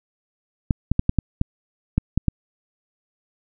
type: clicks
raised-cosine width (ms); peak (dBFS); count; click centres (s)
5; -5; 9; 0.708 / 0.916 / 0.994 / 1.094 / 1.187 / 1.414 / 1.98 / 2.176 / 2.283
effects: none